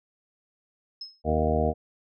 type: tone with exponential decay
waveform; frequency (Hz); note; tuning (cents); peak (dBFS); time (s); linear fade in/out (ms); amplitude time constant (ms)
sine; 5170; E8; -34; -32; 1.01-1.22; 5; 45
type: harmonic tone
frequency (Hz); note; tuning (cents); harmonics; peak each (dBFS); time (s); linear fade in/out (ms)
77.78; D#2; 0; 1 / 2 / 3 / 4 / 5 / 6 / 8 / 9 / 10; -27 / -32 / -30 / -35 / -34 / -28 / -29 / -29 / -38; 1.24-1.74; 50
effects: none